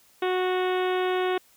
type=harmonic tone; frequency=367.8 Hz; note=F#4; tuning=10 cents flat; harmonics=1 / 2 / 3 / 4 / 5 / 6 / 7 / 8 / 9 / 10; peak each=-24 / -30 / -34 / -36 / -38 / -40 / -41 / -42 / -43 / -44 dBFS; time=0.22-1.38 s; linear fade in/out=5 ms; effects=white hiss -59 dBFS RMS until 1.56 s